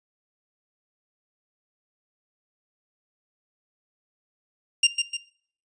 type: tone with echo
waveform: sawtooth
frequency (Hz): 2794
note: F7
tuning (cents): 0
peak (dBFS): -11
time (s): 4.83-4.87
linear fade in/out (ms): 5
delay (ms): 150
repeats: 2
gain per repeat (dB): -6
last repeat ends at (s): 5.17
effects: noise-tail reverb RT60 0.5 s tail -18 dB re dry + resampled to 22050 Hz